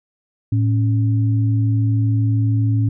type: tone pair together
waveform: sine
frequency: 110 / 277.2 Hz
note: A2 / C#4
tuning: 0 / 0 cents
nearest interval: octave + major third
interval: 1600 cents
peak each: -14 / -24 dBFS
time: 0.52-2.89 s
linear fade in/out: 5 ms
effects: none